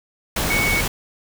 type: tone in noise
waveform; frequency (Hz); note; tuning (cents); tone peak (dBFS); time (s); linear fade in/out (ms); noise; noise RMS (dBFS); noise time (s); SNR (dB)
sine; 2224; C#7; +5; -19; 0.5-0.81; 5; pink; -22; 0.36-0.88; 0
effects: none